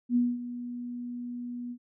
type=tone with ADSR envelope; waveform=sine; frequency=243 Hz; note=B3; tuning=28 cents flat; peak=-20 dBFS; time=0.09-1.78 s; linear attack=68 ms; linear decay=220 ms; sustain=-14 dB; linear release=68 ms; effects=none